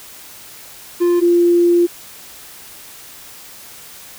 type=tone pair in turn; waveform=triangle / sine; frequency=349.2 / 346.6 Hz; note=F4 / F4; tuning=0 / -13 cents; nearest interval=unison; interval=13 cents; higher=first; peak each=-9 dBFS; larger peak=neither; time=1-1.21 / 1.21-1.87 s; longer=second; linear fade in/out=20 ms; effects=white hiss -38 dBFS RMS until 4.18 s